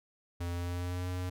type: tone with pitch glide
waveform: square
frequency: 86.8 to 90.59 Hz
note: F2 to F#2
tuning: -10 to -36 cents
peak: -34 dBFS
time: 0.4-1.3 s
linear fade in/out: 10 ms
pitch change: +74 cents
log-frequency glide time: 0.51-1.1 s
effects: none